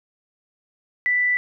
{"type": "tone", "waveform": "sine", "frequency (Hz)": 1979, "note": "B6", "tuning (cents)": 3, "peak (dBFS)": -17, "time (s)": [1.06, 1.37], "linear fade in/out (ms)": 0, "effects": []}